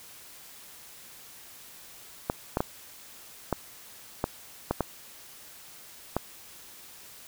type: clicks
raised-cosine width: 1 ms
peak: -11 dBFS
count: 8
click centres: 2.299 / 2.571 / 2.605 / 3.527 / 4.241 / 4.71 / 4.807 / 6.166 s
effects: white hiss -49 dBFS RMS until 7.27 s